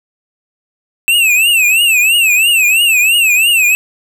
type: tone with vibrato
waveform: square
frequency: 2637 Hz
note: E7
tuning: in tune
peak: -8 dBFS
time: 1.08-3.75 s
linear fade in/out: 0 ms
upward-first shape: triangle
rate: 3 Hz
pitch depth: 170 cents each way
effects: none